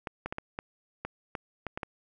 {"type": "clicks", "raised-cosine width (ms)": 0.5, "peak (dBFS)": -19, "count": 10, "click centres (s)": [0.072, 0.26, 0.325, 0.384, 0.589, 1.05, 1.352, 1.667, 1.775, 1.832], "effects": []}